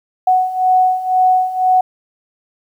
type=beating tone pair; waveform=sine; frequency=740 / 742 Hz; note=F#5 / F#5; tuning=0 / +5 cents; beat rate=2 Hz; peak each=-16 / -12 dBFS; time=0.27-1.81 s; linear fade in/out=5 ms; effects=8-bit